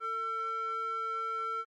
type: tone with band-pass filter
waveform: square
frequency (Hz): 449.3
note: A4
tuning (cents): +36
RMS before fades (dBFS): -35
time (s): 0-1.65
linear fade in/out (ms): 50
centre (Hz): 1300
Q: 4.4
effects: Opus 24 kbps